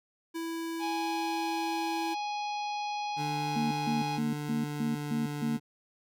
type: tone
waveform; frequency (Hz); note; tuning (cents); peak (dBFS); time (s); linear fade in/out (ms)
square; 330; E4; +2; -34; 0.34-2.15; 20
type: harmonic tone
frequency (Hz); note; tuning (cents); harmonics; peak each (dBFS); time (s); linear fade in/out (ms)
830.6; G#5; 0; 1 / 3 / 4 / 5 / 6 / 7; -32 / -42 / -47 / -46 / -50 / -53; 0.79-4.2; 50
type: tone with pitch glide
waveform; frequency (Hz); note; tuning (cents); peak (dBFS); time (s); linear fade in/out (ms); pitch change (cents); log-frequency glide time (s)
25% pulse; 149 to 146.69; D3 to D3; +25 to -2; -30; 3.16-5.6; 50; -27; 3.64-5.34
type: tone bursts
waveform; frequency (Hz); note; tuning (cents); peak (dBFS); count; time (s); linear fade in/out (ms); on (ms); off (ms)
sine; 230; A#3; -23; -28; 7; 3.56-5.57; 2; 150; 160
effects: none